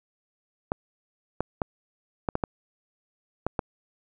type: clicks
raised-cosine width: 1 ms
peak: -11 dBFS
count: 8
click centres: 0.719 / 1.406 / 1.618 / 2.288 / 2.354 / 2.438 / 3.466 / 3.592 s
effects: none